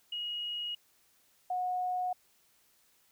sine tone pair in turn, 2889 / 729 Hz, F#7 / F#5, -42 / -26 cents, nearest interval 2 octaves, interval 2384 cents, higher first, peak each -34 / -30 dBFS, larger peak second, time 0.12-0.75 / 1.5-2.13 s, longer neither, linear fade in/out 5 ms, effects white hiss -68 dBFS RMS until 3.11 s

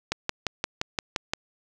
click train, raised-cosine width 0.2 ms, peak -8 dBFS, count 8, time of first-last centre 0.12-1.335 s, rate 5.76 Hz, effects none

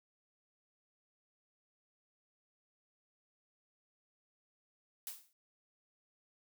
blue noise with exponential decay, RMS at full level -40 dBFS, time 5.07-5.33 s, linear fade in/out 1 ms, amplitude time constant 55 ms, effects none

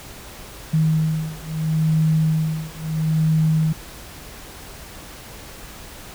sine beating tone pair, 157.5 / 158.25 Hz, D#3 / D#3, +21 / +30 cents, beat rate 0.75 Hz, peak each -20 dBFS, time 0.73-3.73 s, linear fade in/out 10 ms, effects added 50 Hz sine -46 dBFS peak until 6.14 s + pink hiss -39 dBFS RMS until 6.14 s

